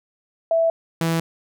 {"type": "tone pair in turn", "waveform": ["sine", "sawtooth"], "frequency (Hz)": [659.3, 164.82], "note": ["E5", "E3"], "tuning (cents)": [0, 0], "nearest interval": "2 octaves", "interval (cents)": 2400, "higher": "first", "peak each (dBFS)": -15, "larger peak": "neither", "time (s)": [[0.51, 0.7], [1.01, 1.2]], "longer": "neither", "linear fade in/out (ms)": 2, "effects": []}